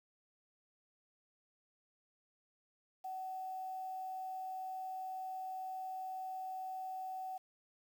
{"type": "tone with quantisation", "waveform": "sine", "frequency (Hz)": 753, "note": "F#5", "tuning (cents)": 30, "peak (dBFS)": -40, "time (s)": [3.04, 7.38], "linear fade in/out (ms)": 10, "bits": 10, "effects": []}